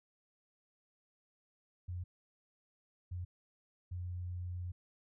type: tone bursts at uneven times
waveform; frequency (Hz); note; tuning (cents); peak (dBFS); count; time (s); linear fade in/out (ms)
sine; 89.2; F2; +37; -38; 3; 1.88-2.04 / 3.11-3.25 / 3.91-4.72; 10
effects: none